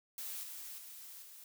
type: noise with level steps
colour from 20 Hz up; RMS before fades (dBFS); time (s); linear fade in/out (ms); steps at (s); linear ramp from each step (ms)
blue; -43 / -47 / -51 / -54; 0.18-1.44; 2; 0.43 / 0.78 / 1.22; 5
effects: none